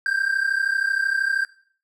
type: tone pair together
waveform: triangle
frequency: 1568 / 1600.9 Hz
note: G6 / G6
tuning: 0 / +36 cents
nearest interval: unison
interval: 36 cents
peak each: -21 dBFS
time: 0.06-1.45 s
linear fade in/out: 2 ms
effects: noise-tail reverb RT60 0.5 s tail -18 dB re dry